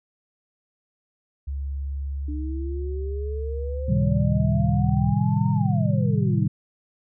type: tone with pitch glide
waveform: sine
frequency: 69.3 to 71.04 Hz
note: C#2 to C#2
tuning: 0 to +43 cents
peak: -26 dBFS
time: 1.47-5.13 s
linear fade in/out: 10 ms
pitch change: +43 cents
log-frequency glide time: 1.98-4.15 s
type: exponential two-way sweep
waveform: sine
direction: up then down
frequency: 296.1 to 932.3 to 296.1 Hz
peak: -32 dBFS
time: 2.28-6.47 s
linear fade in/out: 5 ms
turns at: 5.51 s
type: chord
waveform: sine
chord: A half-diminished seventh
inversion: none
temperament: equal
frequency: 110 / 130.81 / 155.56 / 196 Hz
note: A2 / C3 / Eb3 / G3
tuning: 0 / 0 / 0 / 0 cents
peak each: -24 dBFS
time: 3.88-6.48 s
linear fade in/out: 10 ms
effects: none